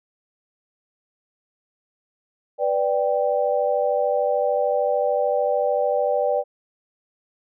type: chord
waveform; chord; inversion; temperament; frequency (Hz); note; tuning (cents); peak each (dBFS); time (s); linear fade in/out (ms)
sine; G major; first; equal; 493.9 / 587.3 / 784; B4 / D5 / G5; 0 / 0 / 0; -23 / -21 / -25; 2.58-6.44; 50
effects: none